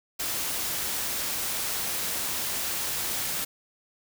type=noise; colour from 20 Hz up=white; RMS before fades=-30 dBFS; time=0.19-3.45 s; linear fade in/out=10 ms; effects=none